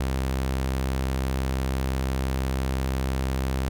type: tone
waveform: sawtooth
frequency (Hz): 65.9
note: C2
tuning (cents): +13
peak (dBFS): -20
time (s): 0-3.69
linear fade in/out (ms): 5
effects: none